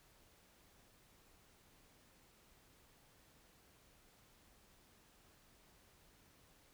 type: silence
effects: pink hiss -68 dBFS RMS until 6.73 s